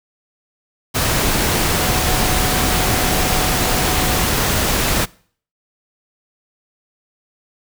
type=tone in noise; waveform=sine; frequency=740 Hz; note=F#5; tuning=in tune; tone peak=-26 dBFS; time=1.79-4.23 s; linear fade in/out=20 ms; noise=pink; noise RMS=-17 dBFS; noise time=0.94-5.06 s; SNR=-12 dB; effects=noise-tail reverb RT60 0.5 s tail -23 dB re dry